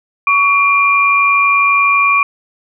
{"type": "tone pair together", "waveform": "sine", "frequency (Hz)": [1128, 2390], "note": ["C#6", "D7"], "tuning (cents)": [30, 30], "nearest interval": "octave + minor second", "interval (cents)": 1300, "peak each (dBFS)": -11, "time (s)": [0.27, 2.23], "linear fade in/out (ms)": 2, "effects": []}